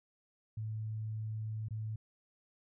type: tone with dropouts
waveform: sine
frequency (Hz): 109.1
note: A2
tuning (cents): -14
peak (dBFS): -36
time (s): 0.57-1.96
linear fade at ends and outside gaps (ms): 5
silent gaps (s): 1.685-1.707
effects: none